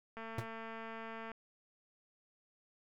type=click train; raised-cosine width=0.5 ms; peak=-32 dBFS; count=259; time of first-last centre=0.17-1.317 s; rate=225 Hz
type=tone with exponential decay; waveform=45% pulse; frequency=116.54 Hz; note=A#2; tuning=in tune; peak=-33 dBFS; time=0.38-0.47 s; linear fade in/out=5 ms; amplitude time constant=19 ms
effects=none